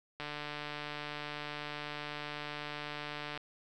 click train, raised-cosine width 0.3 ms, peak -24 dBFS, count 471, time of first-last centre 0.2-3.376 s, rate 148 Hz, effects none

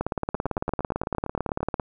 two click trains, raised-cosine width 1 ms, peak -16 / -11 dBFS, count 12 / 33, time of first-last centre 0.35-1.606 / 0.01-1.798 s, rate 8.76 / 17.9 Hz, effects none

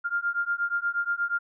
sine beating tone pair, 1396.9 / 1405.3 Hz, F6 / F6, 0 / +10 cents, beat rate 8.4 Hz, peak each -28 / -28 dBFS, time 0.04-1.39 s, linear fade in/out 20 ms, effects none

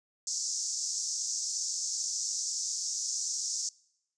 pink band-pass noise, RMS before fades -34 dBFS, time 0.27-3.69 s, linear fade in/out 2 ms, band 5400 to 7200 Hz, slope 48 dB/octave, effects noise-tail reverb RT60 0.8 s tail -24 dB re dry + resampled to 22050 Hz

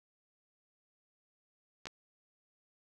clicks, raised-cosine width 0.2 ms, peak -25 dBFS, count 2, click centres 1.856 / 1.87 s, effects none

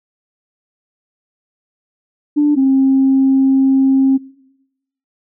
sine tone pair in turn, 294.4 / 267.8 Hz, D4 / C4, +4 / +40 cents, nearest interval major second, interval 164 cents, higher first, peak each -8 dBFS, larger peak neither, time 2.36-2.56 / 2.56-4.18 s, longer second, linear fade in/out 20 ms, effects noise-tail reverb RT60 0.9 s tail -22 dB re dry + tanh soft clip ceiling -4 dBFS

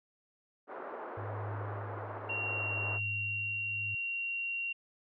pink band-pass noise, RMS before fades -43 dBFS, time 0.67-3 s, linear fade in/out 50 ms, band 360 to 1400 Hz, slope 24 dB/octave
sine tone with tremolo, 103.83 Hz, G#2, in tune, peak -36 dBFS, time 1.17-3.95 s, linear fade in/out 5 ms, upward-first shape triangle, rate 0.71 Hz, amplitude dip 70%
sine tone, 2753 Hz, F7, 25 cents flat, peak -33 dBFS, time 2.29-4.73 s, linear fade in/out 10 ms
effects none

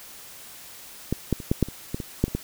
clicks, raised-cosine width 3 ms, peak -10 / -8 / -23 / -7 / -6 / -22 / -14 / -18 / -6 / -22 / -12 dBFS, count 11, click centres 1.126 / 1.327 / 1.402 / 1.515 / 1.627 / 1.686 / 1.945 / 2.002 / 2.24 / 2.281 / 2.35 s, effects white hiss -44 dBFS RMS until 2.43 s

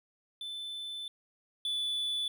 triangle tone pair in turn, 3520 / 3470 Hz, A7 / A7, 0 / -25 cents, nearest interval unison, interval 25 cents, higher first, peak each -36 / -29 dBFS, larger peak second, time 0.41-1.08 / 1.65-2.28 s, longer first, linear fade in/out 2 ms, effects none

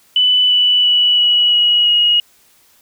sine tone with pitch steps, 2990 / 2969 / 2949 / 2928 / 2908 / 2888 Hz, F#7 / F#7 / F#7 / F#7 / F#7 / F#7, +17 / +5 / -6 / -19 / -31 / -43 cents, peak -9 dBFS, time 0.16-2.2 s, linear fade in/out 2 ms, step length 340 ms, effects white hiss -52 dBFS RMS until 2.81 s

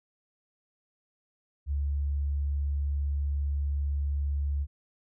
sine tone, 71.2 Hz, C#2, 47 cents sharp, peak -26 dBFS, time 1.66-4.67 s, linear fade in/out 50 ms, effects none

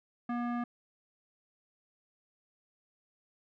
square tone with low-pass filter, 240 Hz, B3, 49 cents flat, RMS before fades -34 dBFS, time 0.29-0.64 s, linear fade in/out 5 ms, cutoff 1400 Hz, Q 1.7, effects none

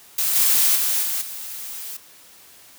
blue noise with level steps, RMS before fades -21 / -17 / -21 / -24 / -33 dBFS, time 0.18-1.97 s, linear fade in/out 5 ms, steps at 0.35 / 0.75 / 1.02 / 1.21 s, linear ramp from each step 10 ms, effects white hiss -48 dBFS RMS until 2.78 s + high-pass 60 Hz 12 dB/octave

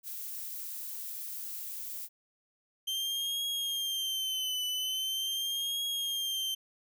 violet noise, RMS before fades -40 dBFS, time 0.03-2.09 s, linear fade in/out 50 ms
40% pulse tone with vibrato, 3136 Hz, G7, in tune, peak -30 dBFS, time 2.87-6.55 s, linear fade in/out 10 ms, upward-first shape triangle, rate 0.42 Hz, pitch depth 86 cents each way
effects none

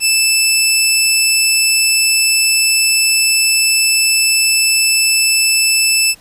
15% pulse tone, 2637 Hz, E7, in tune, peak -3 dBFS, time 0-6.15 s, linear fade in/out 50 ms, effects pink hiss -46 dBFS RMS until 6.2 s + resampled to 32000 Hz

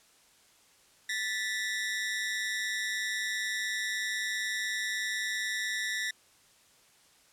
sawtooth ring-modulated tone, 1863 Hz, A#6, 2 cents flat, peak -24 dBFS, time 1.09-6.11 s, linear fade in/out 5 ms, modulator 105 Hz, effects white hiss -62 dBFS RMS until 7.32 s + low-pass 10000 Hz 12 dB/octave

